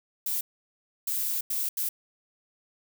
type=noise bursts at uneven times; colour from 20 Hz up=violet; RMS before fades=-29 dBFS; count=4; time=0.26-0.41 / 1.07-1.41 / 1.5-1.69 / 1.77-1.89 s; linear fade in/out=5 ms; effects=none